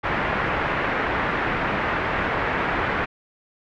white low-pass noise, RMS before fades -24 dBFS, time 0.03-3.06 s, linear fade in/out 20 ms, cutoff 2000 Hz, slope 24 dB/octave, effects none

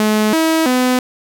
sawtooth tone with pitch steps, 214.1 / 321.9 / 252.4 Hz, A3 / E4 / B3, -47 / -41 / +38 cents, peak -8 dBFS, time 0-0.99 s, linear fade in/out 2 ms, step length 330 ms, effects none

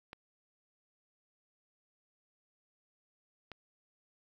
clicks, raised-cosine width 0.3 ms, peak -29 dBFS, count 2, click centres 0.131 / 3.517 s, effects 10-bit

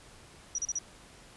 sine tone bursts, 5820 Hz, F#8, 29 cents flat, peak -29 dBFS, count 4, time 0.55-0.787 s, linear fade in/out 2 ms, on 33 ms, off 35 ms, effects pink hiss -54 dBFS RMS until 1.36 s + resampled to 24000 Hz

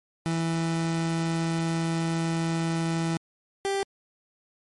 30% pulse tone pair in turn, 164.81 / 393.8 Hz, E3 / G4, 0 / +8 cents, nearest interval octave + minor third, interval 1508 cents, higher second, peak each -22 dBFS, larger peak neither, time 0.26-3.17 / 3.65-3.83 s, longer first, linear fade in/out 0 ms, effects MP3 48 kbps

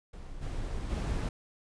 brown noise with level steps, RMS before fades -44 / -35 / -30 dBFS, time 0.13-1.29 s, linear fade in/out 5 ms, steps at 0.41 / 0.89 s, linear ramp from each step 20 ms, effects resampled to 22050 Hz

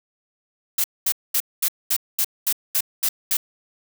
blue noise bursts, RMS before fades -20 dBFS, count 10, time 0.78-3.37 s, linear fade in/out 5 ms, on 61 ms, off 220 ms, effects none

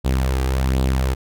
sawtooth tone with flanger, 65.41 Hz, C2, in tune, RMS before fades -19 dBFS, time 0.04-1.15 s, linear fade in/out 20 ms, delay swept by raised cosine 0.24 to 2.54 ms, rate 1.3 Hz, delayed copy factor +0.5, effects none

